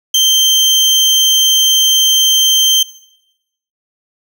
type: tone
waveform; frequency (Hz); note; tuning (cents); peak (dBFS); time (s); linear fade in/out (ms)
30% pulse; 3136; G7; 0; -5; 0.14-2.83; 5
effects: noise-tail reverb RT60 0.9 s tail -19 dB re dry